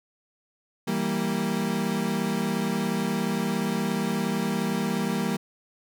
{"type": "chord", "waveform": "35% pulse", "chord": "E diminished", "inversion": "none", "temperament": "equal", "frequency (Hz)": [164.81, 196, 233.1], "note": ["E3", "G3", "Bb3"], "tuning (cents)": [0, 0, 0], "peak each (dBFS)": [-30, -26, -27], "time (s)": [0.87, 5.37], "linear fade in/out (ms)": 10, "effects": []}